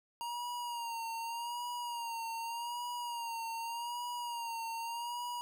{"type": "tone with vibrato", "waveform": "square", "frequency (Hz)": 940, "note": "A#5", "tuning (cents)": 14, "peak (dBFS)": -38, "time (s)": [0.21, 5.41], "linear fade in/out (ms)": 0, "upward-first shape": "sine", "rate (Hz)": 0.84, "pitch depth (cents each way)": 52, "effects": []}